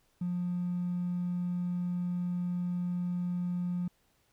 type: tone with hard clipping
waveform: triangle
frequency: 177.3 Hz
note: F3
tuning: 26 cents sharp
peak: -30 dBFS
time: 0.21-3.88 s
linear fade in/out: 5 ms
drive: 3 dB
effects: pink hiss -71 dBFS RMS until 4.32 s